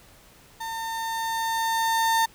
35% pulse tone with level ramp, 905 Hz, A5, 48 cents sharp, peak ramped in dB -29 to -17 dBFS, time 0.6-2.26 s, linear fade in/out 10 ms, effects pink hiss -53 dBFS RMS until 2.34 s

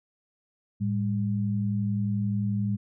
sine tone pair together, 109.6 / 201 Hz, A2 / G3, -6 / +44 cents, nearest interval minor seventh, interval 1050 cents, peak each -27 dBFS, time 0.8-2.77 s, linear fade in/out 20 ms, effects none

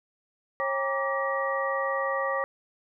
sine tone cluster, 544 / 799 / 937 / 1163 / 1903 Hz, C#5 / G5 / A#5 / D6 / A#6, -33 / +33 / +9 / -17 / +35 cents, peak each -29 / -36 / -38 / -30 / -32 dBFS, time 0.6-2.44 s, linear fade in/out 0 ms, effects none

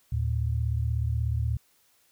sine tone pair together, 77.2 / 113.75 Hz, D#2 / A#2, -13 / -42 cents, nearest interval perfect fifth, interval 671 cents, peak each -27 dBFS, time 0.12-1.57 s, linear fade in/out 5 ms, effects white hiss -65 dBFS RMS until 2.11 s

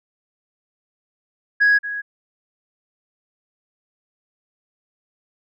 sine tone with echo, 1661.2 Hz, G#6, in tune, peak -10 dBFS, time 1.6-1.79 s, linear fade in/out 20 ms, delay 230 ms, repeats 1, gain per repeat -14 dB, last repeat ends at 2.02 s, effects tanh soft clip ceiling -9 dBFS

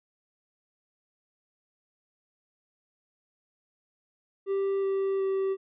triangle tone with pitch steps, 392 / 389.1 / 386.2 Hz, G4 / G4 / G4, 0 / -13 / -26 cents, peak -23 dBFS, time 4.46-5.57 s, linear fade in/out 50 ms, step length 370 ms, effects resampled to 8000 Hz

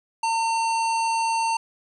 harmonic tone with a mistuned harmonic, 907 Hz, A#5, 48 cents flat, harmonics 1 / 3 / 5 / 7 / 9 / 10, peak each -21 / -31 / -35 / -38 / -40 / -41 dBFS, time 0.23-1.57 s, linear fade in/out 5 ms, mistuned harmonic 7, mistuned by -37 cents, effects 10-bit

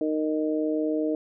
harmonic tone, 154.7 Hz, D#3, 10 cents flat, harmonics 2 / 3 / 4, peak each -25 / -29 / -31 dBFS, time 0.01-1.15 s, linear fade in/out 2 ms, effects none

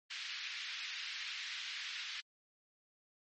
pink band-pass noise, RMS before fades -44 dBFS, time 0.1-2.21 s, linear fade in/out 10 ms, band 1800 to 4800 Hz, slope 24 dB/octave, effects MP3 32 kbps

